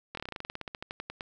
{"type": "slowing click train", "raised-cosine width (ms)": 0.3, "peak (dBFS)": -21, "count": 20, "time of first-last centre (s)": [0.15, 1.208], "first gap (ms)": 23, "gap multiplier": 1.09, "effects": []}